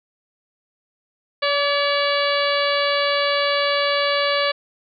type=harmonic tone with a mistuned harmonic; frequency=570 Hz; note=C#5; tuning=48 cents sharp; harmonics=1 / 2 / 3 / 4 / 5 / 6 / 7 / 8; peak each=-21 / -24 / -26 / -27 / -28 / -29 / -29 / -30 dBFS; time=1.42-4.52 s; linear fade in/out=10 ms; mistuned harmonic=2; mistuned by=+22 cents; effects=none